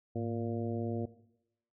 harmonic tone with a mistuned harmonic, 116.54 Hz, A#2, in tune, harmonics 1 / 2 / 3 / 4 / 5 / 6, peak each -36 / -37 / -39 / -41 / -44 / -46 dBFS, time 0.15-1.06 s, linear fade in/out 10 ms, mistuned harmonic 1, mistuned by -140 cents, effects noise-tail reverb RT60 0.8 s tail -17 dB re dry

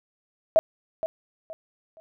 sine tone with echo, 644 Hz, E5, 41 cents flat, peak -13 dBFS, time 0.56-0.59 s, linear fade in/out 0 ms, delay 470 ms, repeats 3, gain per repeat -11 dB, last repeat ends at 2 s, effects none

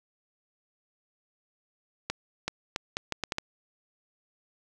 accelerating click train, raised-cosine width 0.2 ms, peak -12 dBFS, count 8, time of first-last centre 2.1-3.384 s, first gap 380 ms, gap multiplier 0.74, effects none

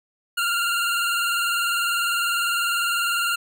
25% pulse tone with vibrato, 1396.9 Hz, F6, in tune, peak -17 dBFS, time 0.37-3.36 s, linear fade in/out 10 ms, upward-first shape square, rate 20 Hz, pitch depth 33 cents each way, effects none

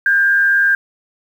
sine tone with frequency modulation, 1600 Hz, G6, 35 cents sharp, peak -10 dBFS, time 0.06-0.75 s, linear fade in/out 2 ms, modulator 104 Hz, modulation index 0.47, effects 7-bit

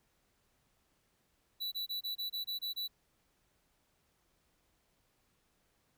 square tone bursts, 3951 Hz, B7, in tune, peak -36 dBFS, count 9, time 1.6-2.88 s, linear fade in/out 20 ms, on 120 ms, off 25 ms, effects pink hiss -75 dBFS RMS until 5.97 s

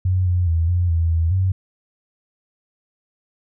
sine tone with pitch steps, 92.2 / 89.3 / 82.4 / 88.4 / 82.9 / 82.2 / 94 Hz, F#2 / F2 / E2 / F2 / E2 / E2 / F#2, -6 / +39 / 0 / +22 / +10 / -4 / +28 cents, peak -15 dBFS, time 0.05-1.52 s, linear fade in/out 5 ms, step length 210 ms, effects none

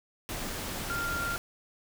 sine tone in noise, 1392 Hz, F6, 6 cents flat, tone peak -31 dBFS, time 0.9-1.36 s, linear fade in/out 0 ms, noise pink, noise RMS -36 dBFS, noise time 0.29-1.38 s, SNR +2 dB, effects none

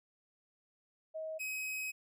sine / 45% pulse tone pair in turn, 634 / 2536 Hz, D#5 / D#7, +32 / +32 cents, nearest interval 2 octaves, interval 2400 cents, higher second, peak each -38 / -37 dBFS, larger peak second, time 1.14-1.39 / 1.39-1.92 s, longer second, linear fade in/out 20 ms, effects none

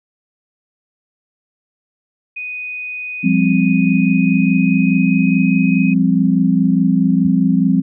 sine tone with pitch glide, 2489 to 2515 Hz, D#7 to D#7, 0 to +18 cents, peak -23 dBFS, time 2.36-5.94 s, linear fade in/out 10 ms, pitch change +18 cents, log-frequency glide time 3.78-5.46 s
sine chord, F suspended second, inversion none, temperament equal with one note detuned, 174.61 / 199.42 / 261.6 Hz, F3 / G3 / C4, 0 / +30 / 0 cents, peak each -15 dBFS, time 3.23-7.82 s, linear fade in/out 20 ms
sine tone with exponential decay, 95.2 Hz, F#2, 50 cents sharp, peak -25 dBFS, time 7.25-7.34 s, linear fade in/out 5 ms, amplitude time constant 18 ms
effects none

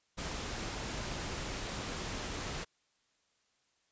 pink noise, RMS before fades -39 dBFS, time 0.17-2.65 s, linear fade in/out 20 ms, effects white hiss -75 dBFS RMS until 3.91 s + resampled to 16000 Hz

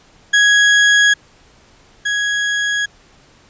35% pulse tone pair in turn, 1661.2 / 1661.2 Hz, G#6 / G#6, 0 / 0 cents, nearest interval unison, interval 0 cents, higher neither, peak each -7 / -14 dBFS, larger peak first, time 0.33-1.14 / 2.05-2.86 s, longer neither, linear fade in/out 10 ms, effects pink hiss -49 dBFS RMS until 3.49 s + resampled to 16000 Hz

